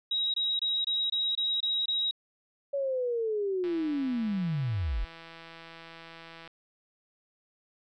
sine tone bursts, 3822 Hz, A#7, 43 cents sharp, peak -26 dBFS, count 8, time 0.11-2.111 s, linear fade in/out 5 ms, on 230 ms, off 23 ms
sine linear sweep, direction down, 566 to 36.71 Hz, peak -27 dBFS, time 2.73-5.05 s, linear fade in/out 10 ms
click train, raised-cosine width 0.3 ms, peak -31 dBFS, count 469, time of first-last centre 3.64-6.476 s, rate 165 Hz
effects none

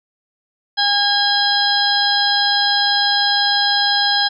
harmonic tone with a mistuned harmonic, 814 Hz, G#5, 35 cents flat, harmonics 1 / 2 / 4 / 5 / 6, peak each -20 / -20 / -20 / -20 / -20 dBFS, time 0.77-4.29 s, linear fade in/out 20 ms, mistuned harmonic 6, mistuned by +64 cents, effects none

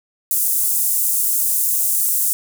pink high-pass noise, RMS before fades -18 dBFS, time 0.31-2.33 s, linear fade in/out 0 ms, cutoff 8700 Hz, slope 24 dB/octave, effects none

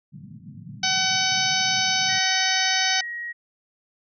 pink band-pass noise, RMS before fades -41 dBFS, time 0.12-2.19 s, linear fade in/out 20 ms, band 110 to 220 Hz, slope 48 dB/octave
harmonic tone, 756 Hz, F#5, 37 cents sharp, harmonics 1 / 2 / 3 / 4 / 5 / 6 / 7 / 8, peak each -28 / -28 / -28 / -28 / -28 / -28 / -28 / -28 dBFS, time 0.83-3.01 s, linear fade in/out 5 ms
sine tone, 1896 Hz, A#6, 29 cents sharp, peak -29 dBFS, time 2.08-3.33 s, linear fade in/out 20 ms
effects none

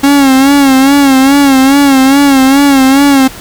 45% pulse tone with vibrato, 273.5 Hz, C#4, 23 cents flat, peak -3 dBFS, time 0.03-3.28 s, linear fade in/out 10 ms, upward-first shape sine, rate 2.4 Hz, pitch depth 70 cents each way, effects pink hiss -28 dBFS RMS until 3.4 s

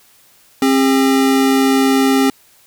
square tone pair together, 267.9 / 404.1 Hz, C4 / G#4, +41 / -47 cents, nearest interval perfect fifth, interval 712 cents, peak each -12 / -18 dBFS, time 0.62-2.3 s, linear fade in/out 2 ms, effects white hiss -50 dBFS RMS until 2.66 s

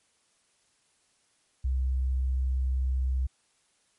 sine tone, 64.7 Hz, C2, 19 cents flat, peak -24 dBFS, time 1.64-3.27 s, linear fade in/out 10 ms, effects white hiss -69 dBFS RMS until 3.98 s + MP3 48 kbps

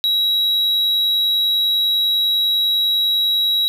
triangle tone, 3870 Hz, B7, 36 cents flat, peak -13 dBFS, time 0.04-3.68 s, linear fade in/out 0 ms, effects none

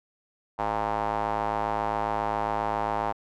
square tone with band-pass filter, 53.7 Hz, A1, 41 cents flat, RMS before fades -28 dBFS, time 0.58-3.13 s, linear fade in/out 20 ms, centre 860 Hz, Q 3.3, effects none

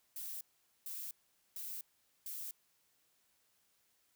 violet noise bursts, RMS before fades -44 dBFS, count 4, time 0.16-2.51 s, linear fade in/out 2 ms, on 250 ms, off 450 ms, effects white hiss -75 dBFS RMS until 4.15 s

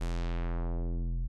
square tone with low-pass filter sweep, 42.71 Hz, F1, 38 cents flat, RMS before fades -32 dBFS, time 0-1.28 s, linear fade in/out 20 ms, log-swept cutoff 11000 to 100 Hz, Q 1, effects none

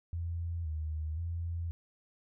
sine tone with vibrato, 81.2 Hz, E2, 26 cents flat, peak -33 dBFS, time 0.13-1.71 s, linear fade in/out 0 ms, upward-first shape square, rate 0.96 Hz, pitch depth 72 cents each way, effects none

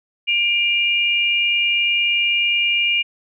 sine tone pair together, 2385 / 2836 Hz, D7 / F7, +26 / +26 cents, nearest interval minor third, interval 300 cents, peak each -18 dBFS, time 0.27-3.03 s, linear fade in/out 20 ms, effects none

